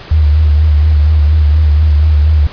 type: tone with vibrato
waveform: sine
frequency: 75.7 Hz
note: D#2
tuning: 47 cents flat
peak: -5 dBFS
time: 0.11-2.47 s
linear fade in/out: 5 ms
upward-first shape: sine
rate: 4.2 Hz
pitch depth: 53 cents each way
effects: pink hiss -31 dBFS RMS until 2.52 s + resampled to 11025 Hz